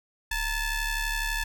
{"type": "ring-modulated tone", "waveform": "sawtooth", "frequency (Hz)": 880, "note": "A5", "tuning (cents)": 0, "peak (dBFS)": -20, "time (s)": [0.31, 1.44], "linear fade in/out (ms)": 5, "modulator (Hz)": 844, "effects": []}